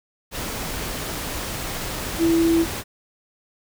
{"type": "tone in noise", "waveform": "sine", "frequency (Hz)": 331.2, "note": "E4", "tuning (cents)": 8, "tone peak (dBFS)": -15, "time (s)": [2.18, 2.66], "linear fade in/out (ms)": 50, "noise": "pink", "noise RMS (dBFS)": -29, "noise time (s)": [0.31, 2.84], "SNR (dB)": 11, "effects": []}